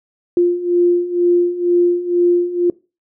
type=beating tone pair; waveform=sine; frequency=349.2 / 351.3 Hz; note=F4 / F4; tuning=0 / +10 cents; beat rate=2.1 Hz; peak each=-17 / -13 dBFS; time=0.37-2.7 s; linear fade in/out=2 ms; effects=noise-tail reverb RT60 0.3 s tail -22 dB re dry